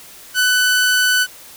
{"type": "tone", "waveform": "sawtooth", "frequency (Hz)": 1497, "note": "F#6", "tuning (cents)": 20, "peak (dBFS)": -9, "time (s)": [0.34, 1.27], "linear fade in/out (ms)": 50, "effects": ["white hiss -40 dBFS RMS until 1.56 s"]}